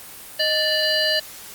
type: harmonic tone with a mistuned harmonic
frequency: 587.3 Hz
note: D5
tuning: in tune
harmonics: 1 / 3 / 5 / 7 / 8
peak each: -24 / -24 / -24 / -24 / -24 dBFS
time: 0.39-1.2 s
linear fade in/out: 10 ms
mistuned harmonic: 1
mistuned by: +95 cents
effects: white hiss -39 dBFS RMS until 1.54 s + Opus 24 kbps

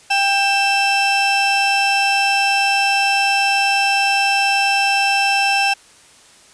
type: tone pair together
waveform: 35% pulse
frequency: 791.1 / 2661 Hz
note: G5 / E7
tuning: +16 / +16 cents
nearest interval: octave + major sixth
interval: 2100 cents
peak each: -15 dBFS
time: 0.1-5.74 s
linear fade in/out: 10 ms
effects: white hiss -47 dBFS RMS until 6.53 s + resampled to 22050 Hz

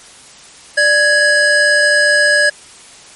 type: tone pair together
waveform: square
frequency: 590 / 1665.5 Hz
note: D5 / G#6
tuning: +8 / +4 cents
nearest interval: octave + tritone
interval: 1796 cents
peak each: -16 / -10 dBFS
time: 0.77-2.5 s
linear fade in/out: 10 ms
effects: white hiss -39 dBFS RMS until 3.15 s + MP3 48 kbps

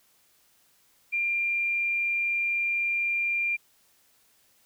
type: tone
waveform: sine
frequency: 2388 Hz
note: D7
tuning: 28 cents sharp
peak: -24 dBFS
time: 1.12-3.57 s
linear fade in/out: 20 ms
effects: white hiss -64 dBFS RMS until 4.65 s

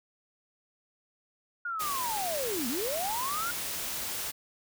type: linear two-way sweep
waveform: sine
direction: down then up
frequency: 1445 to 220 to 1445 Hz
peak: -31 dBFS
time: 1.65-3.51 s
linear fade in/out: 5 ms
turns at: 2.68 s
type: noise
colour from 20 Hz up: white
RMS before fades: -35 dBFS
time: 1.79-4.32 s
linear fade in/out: 20 ms
effects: none

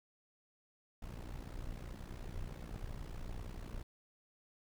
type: noise with amplitude modulation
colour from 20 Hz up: brown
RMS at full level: -41 dBFS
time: 1.02-3.83 s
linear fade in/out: 5 ms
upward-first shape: sine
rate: 59.9 Hz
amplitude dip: 80%
effects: none

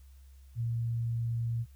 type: tone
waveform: sine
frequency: 116.54 Hz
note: A#2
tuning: in tune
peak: -29 dBFS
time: 0.55-1.66 s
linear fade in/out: 50 ms
effects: added 67 Hz sine -51 dBFS peak until 1.75 s + white hiss -69 dBFS RMS until 1.75 s

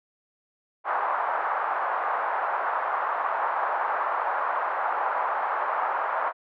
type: band-pass noise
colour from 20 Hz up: pink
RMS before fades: -27 dBFS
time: 0.84-6.33 s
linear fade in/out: 50 ms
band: 760 to 1300 Hz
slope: 24 dB/octave
effects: none

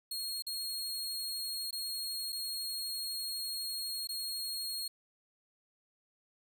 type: tone with dropouts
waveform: sawtooth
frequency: 4278 Hz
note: C8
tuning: 38 cents sharp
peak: -33 dBFS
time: 0.11-4.88 s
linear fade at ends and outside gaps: 5 ms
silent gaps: 0.423-0.466 / 1.709-1.727 / 2.323-2.326 / 4.073-4.089 s
effects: none

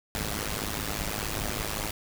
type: noise with amplitude modulation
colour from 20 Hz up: pink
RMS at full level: -28 dBFS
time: 0.15-1.91 s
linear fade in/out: 0 ms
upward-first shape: sine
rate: 105 Hz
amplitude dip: 90%
effects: none

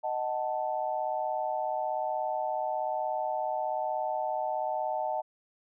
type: chord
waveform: sine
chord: D# diminished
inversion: none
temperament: equal with one note detuned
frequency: 622.3 / 743.4 / 880 Hz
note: D#5 / F#5 / A5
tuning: 0 / +8 / 0 cents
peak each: -33 dBFS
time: 0.03-5.22 s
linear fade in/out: 20 ms
effects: none

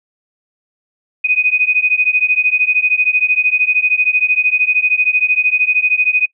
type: beating tone pair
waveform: sine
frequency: 2489 / 2502 Hz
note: D#7 / D#7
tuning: 0 / +9 cents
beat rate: 13 Hz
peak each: -14 dBFS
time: 1.24-6.26 s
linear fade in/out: 10 ms
effects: noise-tail reverb RT60 0.1 s tail -24 dB re dry

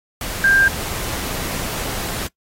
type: tone in noise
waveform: sine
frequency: 1591 Hz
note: G6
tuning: 25 cents sharp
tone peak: -11 dBFS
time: 0.44-0.68 s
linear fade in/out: 2 ms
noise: pink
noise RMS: -26 dBFS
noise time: 0.21-2.27 s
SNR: +12 dB
effects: noise-tail reverb RT60 0.1 s tail -20 dB re dry + AAC 48 kbps

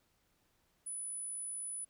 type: tone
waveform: sine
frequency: 9956 Hz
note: D#9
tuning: in tune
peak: -39 dBFS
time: 0.86-1.85 s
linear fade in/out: 10 ms
effects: pink hiss -75 dBFS RMS until 1.89 s

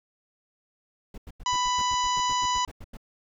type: noise bursts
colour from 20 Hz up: brown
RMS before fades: -39 dBFS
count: 15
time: 1.14-2.971 s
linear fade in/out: 5 ms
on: 39 ms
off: 89 ms
type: harmonic tone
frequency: 992 Hz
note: B5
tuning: 7 cents sharp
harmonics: 1 / 2 / 3 / 4 / 5 / 6 / 7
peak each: -24 / -37 / -33 / -37 / -39 / -37 / -36 dBFS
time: 1.46-2.65 s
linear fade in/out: 2 ms
effects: none

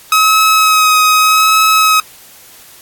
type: tone with vibrato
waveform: sawtooth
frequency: 1274 Hz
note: D#6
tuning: 41 cents sharp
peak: -3 dBFS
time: 0.12-2 s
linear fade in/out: 2 ms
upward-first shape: sine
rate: 0.83 Hz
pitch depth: 19 cents each way
effects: white hiss -39 dBFS RMS until 2.81 s + AAC 64 kbps

